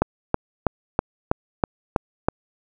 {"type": "click train", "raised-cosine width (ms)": 1, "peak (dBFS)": -3, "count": 8, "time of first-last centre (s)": [0.02, 2.285], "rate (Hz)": 3.09, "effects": []}